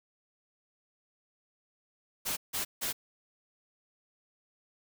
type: noise bursts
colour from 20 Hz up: white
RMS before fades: -33 dBFS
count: 3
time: 2.25-2.93 s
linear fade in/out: 20 ms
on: 120 ms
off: 160 ms
effects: none